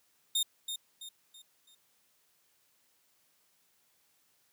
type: tone with echo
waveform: sawtooth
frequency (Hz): 3665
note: A#7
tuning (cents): -30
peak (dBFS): -24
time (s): 0.35-0.43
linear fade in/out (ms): 5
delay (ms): 330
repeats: 4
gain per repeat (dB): -8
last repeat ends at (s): 1.75
effects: white hiss -71 dBFS RMS until 4.52 s + high-pass 80 Hz 12 dB/octave